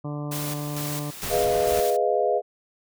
harmonic tone, 147.2 Hz, D3, 4 cents sharp, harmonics 1 / 2 / 3 / 4 / 5 / 6 / 7 / 8, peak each -30 / -34 / -42 / -39 / -44 / -48 / -44 / -46 dBFS, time 0.04-1.11 s, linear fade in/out 10 ms
white noise with tremolo, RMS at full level -33 dBFS, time 0.31-1.97 s, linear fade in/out 10 ms, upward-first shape square, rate 2.2 Hz, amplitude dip 55%
pink noise, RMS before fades -33 dBFS, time 1.23-1.8 s, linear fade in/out 0 ms
sine chord, F half-diminished seventh, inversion first, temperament equal, 415.3 / 493.9 / 622.3 / 698.5 Hz, Ab4 / Cb5 / Eb5 / F5, 0 / 0 / 0 / 0 cents, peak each -25 dBFS, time 1.29-2.42 s, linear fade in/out 50 ms
effects none

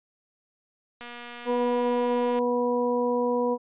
click train, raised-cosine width 0.3 ms, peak -25 dBFS, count 332, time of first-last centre 1.01-2.389 s, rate 240 Hz
harmonic tone, 244 Hz, B3, 21 cents flat, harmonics 1 / 2 / 3 / 4, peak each -28 / -24 / -37 / -30 dBFS, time 1.45-3.58 s, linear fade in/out 50 ms
effects resampled to 8000 Hz

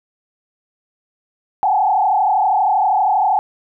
sine tone with frequency modulation, 803 Hz, G5, 41 cents sharp, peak -12 dBFS, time 1.63-3.39 s, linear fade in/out 0 ms, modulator 32.6 Hz, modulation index 2.2, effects none

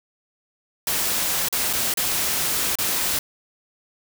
white noise with dropouts, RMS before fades -23 dBFS, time 0.87-3.19 s, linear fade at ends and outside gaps 2 ms, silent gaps 1.486-1.526 / 1.73-1.734 / 1.939-1.972 / 2.755-2.786 s, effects none

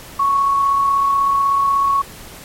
sine tone with amplitude modulation, 1108.7 Hz, C#6, in tune, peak -11 dBFS, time 0.19-2.02 s, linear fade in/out 10 ms, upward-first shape sine, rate 36.3 Hz, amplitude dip 30%, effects pink hiss -37 dBFS RMS until 2.44 s + MP3 64 kbps

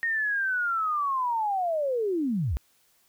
sine linear sweep, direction down, 1863 to 49.04 Hz, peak -24 dBFS, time 0.03-2.57 s, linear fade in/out 0 ms, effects white hiss -65 dBFS RMS until 3.08 s

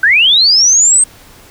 sine linear sweep, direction up, 1493 to 8440 Hz, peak -5 dBFS, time 0.03-1.04 s, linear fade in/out 5 ms, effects pink hiss -40 dBFS RMS until 1.5 s

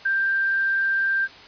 sine tone with ADSR envelope, 1579 Hz, G6, 12 cents sharp, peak -17 dBFS, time 0.05-1.28 s, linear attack 11 ms, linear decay 5 ms, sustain -2 dB, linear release 41 ms, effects white hiss -44 dBFS RMS until 1.47 s + resampled to 11025 Hz

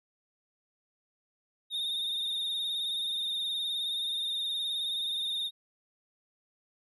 triangle tone with vibrato, 3675 Hz, A#7, 25 cents flat, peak -29 dBFS, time 1.7-5.51 s, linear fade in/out 50 ms, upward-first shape sine, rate 19 Hz, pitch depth 48 cents each way, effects none

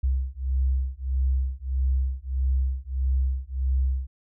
sine beating tone pair, 64.7 / 66.3 Hz, C2 / C2, -19 / +23 cents, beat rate 1.6 Hz, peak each -25 dBFS, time 0.03-4.07 s, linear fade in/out 10 ms, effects none

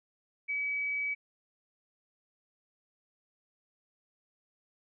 sine tone, 2281 Hz, C#7, 49 cents sharp, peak -30 dBFS, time 0.48-1.15 s, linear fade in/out 20 ms, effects none

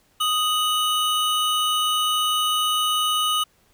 square tone pair together, 1244.5 / 2960 Hz, D#6 / F#7, 0 / 0 cents, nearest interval octave + minor third, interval 1500 cents, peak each -23 dBFS, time 0.2-3.44 s, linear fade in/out 10 ms, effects pink hiss -61 dBFS RMS until 3.73 s

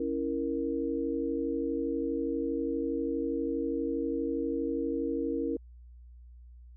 sine chord, A# diminished, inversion first, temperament equal, 277.2 / 329.6 / 466.2 Hz, C#4 / E4 / A#4, 0 / 0 / 0 cents, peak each -33 dBFS, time 0-5.57 s, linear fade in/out 5 ms, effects added 60 Hz sine -48 dBFS peak until 6.76 s

